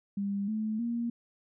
sine tone with pitch steps, 200 / 216.8 / 235.1 Hz, G3 / A3 / A#3, +35 / -25 / +15 cents, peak -29 dBFS, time 0.17-1.1 s, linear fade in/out 5 ms, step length 310 ms, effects none

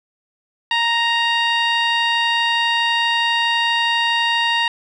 15% pulse tone with low-pass filter, 932.3 Hz, A#5, in tune, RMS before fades -18 dBFS, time 0.71-4.68 s, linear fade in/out 2 ms, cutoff 3800 Hz, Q 1.3, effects none

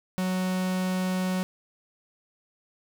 45% pulse tone, 185 Hz, F#3, in tune, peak -25 dBFS, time 0.18-1.43 s, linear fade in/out 0 ms, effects none

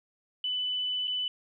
sine tone with dropouts, 2995 Hz, F#7, 20 cents sharp, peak -28 dBFS, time 0.44-1.28 s, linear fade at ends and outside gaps 2 ms, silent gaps 1.073-1.078 s, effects none

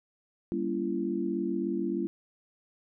sine chord, G diminished seventh, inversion none, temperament just, 196 / 235.2 / 282.2 / 338.7 Hz, G3 / Bb3 / Db4 / Fb4, 0 / +16 / +31 / +47 cents, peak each -34 / -35 / -35 / -31 dBFS, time 0.52-2.07 s, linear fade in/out 0 ms, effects none

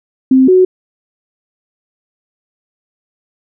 sine tone pair in turn, 261.6 / 370 Hz, C4 / F#4, 0 / 0 cents, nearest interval tritone, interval 600 cents, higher second, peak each -4 dBFS, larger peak neither, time 0.31-0.48 / 0.48-0.65 s, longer neither, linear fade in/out 5 ms, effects none

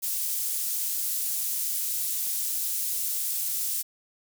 pink high-pass noise, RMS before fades -29 dBFS, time 0.02-3.83 s, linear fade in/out 20 ms, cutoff 9600 Hz, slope 12 dB/octave, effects none

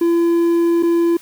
triangle tone with dropouts, 339 Hz, E4, 49 cents sharp, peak -10 dBFS, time 0.01-1.17 s, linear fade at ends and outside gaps 5 ms, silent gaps 0.827-0.832 s, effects white hiss -44 dBFS RMS until 1.21 s

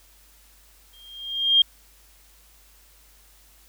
sine tone with exponential growth, 3213 Hz, G7, 42 cents sharp, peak -11 dBFS, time 0.93-1.62 s, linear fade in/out 5 ms, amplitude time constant 150 ms, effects added 50 Hz sine -56 dBFS peak until 3.68 s + white hiss -56 dBFS RMS until 3.68 s

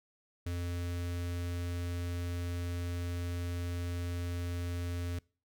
square tone with notch filter, 87.31 Hz, F2, in tune, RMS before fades -36 dBFS, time 0.46-5.19 s, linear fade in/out 5 ms, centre 870 Hz, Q 1.6, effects noise-tail reverb RT60 0.4 s tail -25 dB re dry

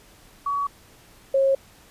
sine tone pair in turn, 1131 / 541.7 Hz, C#6 / C#5, +34 / -40 cents, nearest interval octave + minor second, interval 1274 cents, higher first, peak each -22 / -16 dBFS, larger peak second, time 0.46-0.67 / 1.34-1.55 s, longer neither, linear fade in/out 5 ms, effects pink hiss -52 dBFS RMS until 1.9 s + resampled to 32000 Hz

